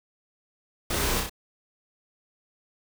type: noise with echo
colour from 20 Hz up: pink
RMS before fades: -28 dBFS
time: 0.9-1.2 s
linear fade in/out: 5 ms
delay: 32 ms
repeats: 3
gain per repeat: -3 dB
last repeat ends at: 1.296 s
effects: none